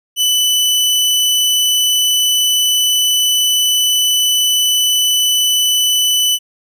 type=tone; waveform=sawtooth; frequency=2989 Hz; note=F#7; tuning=17 cents sharp; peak=-8 dBFS; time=0.16-6.39 s; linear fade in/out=50 ms; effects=none